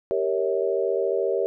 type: chord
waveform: sine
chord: G diminished seventh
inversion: none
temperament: equal with one note detuned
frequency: 392 / 466.2 / 554.4 / 646.4 Hz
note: G4 / Bb4 / Db5 / Fb5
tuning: 0 / 0 / 0 / -34 cents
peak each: -25 / -26 / -27 / -30 dBFS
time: 0.11-1.46 s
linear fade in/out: 0 ms
effects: none